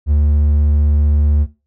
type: tone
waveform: triangle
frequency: 73.7 Hz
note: D2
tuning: 7 cents sharp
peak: -8 dBFS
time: 0.06-1.47 s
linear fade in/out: 50 ms
effects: noise-tail reverb RT60 0.3 s tail -17 dB re dry